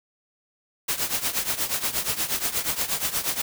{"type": "noise with tremolo", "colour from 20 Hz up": "white", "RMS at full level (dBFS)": -23, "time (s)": [0.88, 3.42], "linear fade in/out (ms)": 10, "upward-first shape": "triangle", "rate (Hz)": 8.4, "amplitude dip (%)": 85, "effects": []}